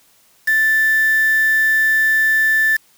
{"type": "tone with quantisation", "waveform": "sine", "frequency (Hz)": 1760, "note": "A6", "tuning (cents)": 0, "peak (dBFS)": -12, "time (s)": [0.47, 2.77], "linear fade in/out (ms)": 10, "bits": 4, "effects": ["white hiss -54 dBFS RMS until 2.97 s"]}